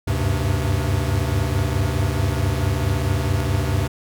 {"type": "tone cluster", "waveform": "square", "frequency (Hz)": [75, 95.7, 100.3, 129.9], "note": ["D2", "G2", "G2", "C3"], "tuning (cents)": [37, -41, 40, -12], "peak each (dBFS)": -25, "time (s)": [0.07, 3.88], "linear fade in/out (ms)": 10, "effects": []}